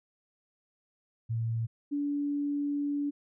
sine tone pair in turn, 114.2 / 287.8 Hz, A#2 / D4, -35 / -35 cents, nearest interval octave + major third, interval 1600 cents, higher second, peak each -28 dBFS, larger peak neither, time 1.29-1.67 / 1.91-3.11 s, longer second, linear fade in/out 20 ms, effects none

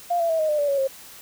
sine tone with pitch steps, 698.5 / 672.8 / 648 / 624.1 / 601.1 / 578.9 / 557.6 / 537.1 Hz, F5 / E5 / E5 / D#5 / D5 / D5 / C#5 / C5, 0 / +35 / -30 / +5 / +40 / -25 / +10 / +45 cents, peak -19 dBFS, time 0.1-0.876 s, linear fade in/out 10 ms, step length 97 ms, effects white hiss -44 dBFS RMS until 1.21 s

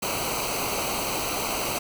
pink noise with comb filter, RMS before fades -28 dBFS, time 0.02-1.79 s, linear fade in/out 10 ms, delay 0.57 ms, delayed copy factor -0.75, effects none

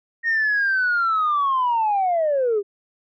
sine linear sweep, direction down, 1864.7 to 388.5 Hz, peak -16 dBFS, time 0.23-2.63 s, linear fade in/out 50 ms, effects tanh soft clip ceiling -14 dBFS

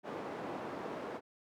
white band-pass noise, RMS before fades -42 dBFS, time 0.03-1.21 s, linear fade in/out 50 ms, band 220 to 710 Hz, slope 12 dB/octave, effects none

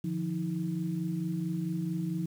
sine tone cluster, 148.9 / 173.4 / 317.8 Hz, D3 / F3 / D#4, +24 / -12 / +37 cents, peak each -38 / -31 / -37 dBFS, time 0.04-2.26 s, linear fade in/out 5 ms, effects 9-bit

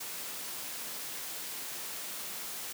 white noise, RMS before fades -40 dBFS, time 0-2.73 s, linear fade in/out 10 ms, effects high-pass 150 Hz 12 dB/octave

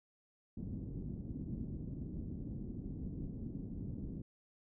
white low-pass noise, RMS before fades -43 dBFS, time 0.57-4.22 s, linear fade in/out 5 ms, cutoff 260 Hz, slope 24 dB/octave, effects none

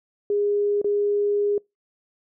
sine tone with dropouts, 410 Hz, G#4, 22 cents flat, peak -19 dBFS, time 0.3-1.58 s, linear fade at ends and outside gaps 2 ms, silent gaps 0.816-0.844 s, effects noise-tail reverb RT60 0.2 s tail -26 dB re dry

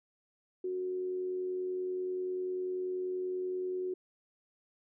sine tone with amplitude modulation, 367.7 Hz, F#4, 11 cents flat, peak -31 dBFS, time 0.64-3.94 s, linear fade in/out 5 ms, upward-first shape sine, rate 90.3 Hz, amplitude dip 30%, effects none

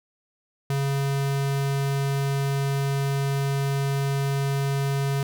square tone, 138.59 Hz, C#3, in tune, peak -23 dBFS, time 0.7-5.23 s, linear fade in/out 2 ms, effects none

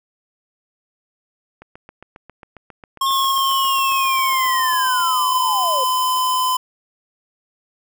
click train, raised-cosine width 0.5 ms, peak -24 dBFS, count 26, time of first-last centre 1.62-5.003 s, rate 7.39 Hz
square tone with pitch glide, 1079 to 1018.4 Hz, C#6 to C6, -47 to -47 cents, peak -17 dBFS, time 3.01-6.57 s, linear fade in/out 5 ms, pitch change -100 cents, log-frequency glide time 3.96-4.81 s
sine linear sweep, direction down, 3542 to 497.8 Hz, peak -23 dBFS, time 3.06-5.84 s, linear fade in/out 5 ms
violet noise, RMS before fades -31 dBFS, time 3.11-6.57 s, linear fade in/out 10 ms
effects none

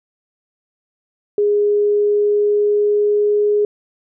sine tone with pitch glide, 412.9 to 415.8 Hz, G#4 to G#4, -10 to +2 cents, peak -12 dBFS, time 1.38-3.65 s, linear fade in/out 2 ms, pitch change +12 cents, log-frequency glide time 1.52-3.47 s, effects none

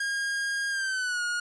45% pulse tone with pitch glide, 1623 to 1437.6 Hz, G#6 to F6, -40 to +50 cents, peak -27 dBFS, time 0-1.4 s, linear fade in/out 5 ms, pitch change -210 cents, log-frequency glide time 0.7-1.22 s, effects resampled to 22050 Hz

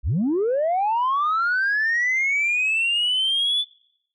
sine linear sweep, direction up, 42.03 to 3498 Hz, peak -17 dBFS, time 0.03-3.65 s, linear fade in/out 50 ms, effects noise-tail reverb RT60 0.8 s tail -26 dB re dry + tanh soft clip ceiling -16 dBFS

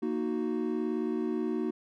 triangle chord, D# minor, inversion second, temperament equal, 233.1 / 311.1 / 370 Hz, A#3 / D#4 / F#4, 0 / 0 / 0 cents, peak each -31 dBFS, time 0.02-1.71 s, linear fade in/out 10 ms, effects none

